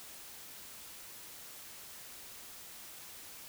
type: silence
effects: white hiss -50 dBFS RMS until 3.48 s